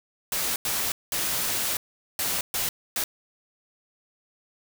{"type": "noise bursts at uneven times", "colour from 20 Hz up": "white", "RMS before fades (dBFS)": -27, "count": 6, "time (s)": [[0.32, 0.56], [0.65, 0.92], [1.12, 1.77], [2.19, 2.41], [2.54, 2.69], [2.96, 3.04]], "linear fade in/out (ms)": 2, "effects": []}